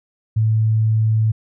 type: tone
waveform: sine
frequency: 110 Hz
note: A2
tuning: in tune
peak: -13 dBFS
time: 0.36-1.32 s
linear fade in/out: 10 ms
effects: none